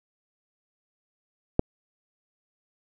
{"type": "click", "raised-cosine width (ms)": 2, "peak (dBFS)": -5, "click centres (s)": 1.594, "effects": []}